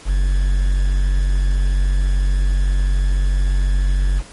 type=tone with quantisation; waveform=triangle; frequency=46.89 Hz; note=F#1; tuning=24 cents sharp; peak=-11 dBFS; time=0.05-4.23 s; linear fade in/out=50 ms; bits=6; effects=pink hiss -41 dBFS RMS until 4.32 s + MP3 48 kbps